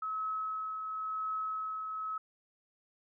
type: tone with tremolo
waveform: sine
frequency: 1287 Hz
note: E6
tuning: 42 cents flat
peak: -32 dBFS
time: 0.02-2.18 s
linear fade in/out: 5 ms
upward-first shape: triangle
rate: 0.95 Hz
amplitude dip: 40%
effects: none